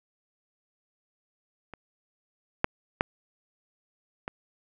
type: clicks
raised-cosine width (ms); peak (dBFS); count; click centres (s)
0.5; -26 / -6 / -7 / -18; 4; 1.737 / 2.644 / 3.009 / 4.279
effects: none